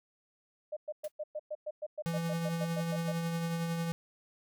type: tone bursts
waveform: sine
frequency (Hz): 606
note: D#5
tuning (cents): -46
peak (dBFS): -34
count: 16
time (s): 0.72-3.122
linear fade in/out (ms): 10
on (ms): 47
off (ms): 110
type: noise with exponential decay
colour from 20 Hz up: white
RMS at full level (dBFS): -44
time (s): 1.04-1.12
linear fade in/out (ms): 5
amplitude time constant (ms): 16
type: tone with tremolo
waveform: square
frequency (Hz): 167.2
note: E3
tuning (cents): +25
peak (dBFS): -31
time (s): 2.06-3.92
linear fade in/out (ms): 0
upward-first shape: triangle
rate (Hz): 11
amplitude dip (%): 35
effects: none